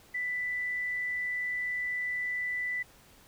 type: tone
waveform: sine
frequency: 1984 Hz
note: B6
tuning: 7 cents sharp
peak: -30 dBFS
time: 0.14-2.83 s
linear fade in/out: 10 ms
effects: pink hiss -58 dBFS RMS until 3.27 s